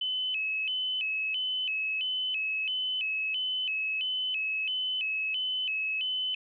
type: tone with vibrato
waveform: sine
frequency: 2794 Hz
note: F7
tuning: in tune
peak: -28 dBFS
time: 0.01-6.35 s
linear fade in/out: 5 ms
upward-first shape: square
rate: 1.5 Hz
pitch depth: 140 cents each way
effects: none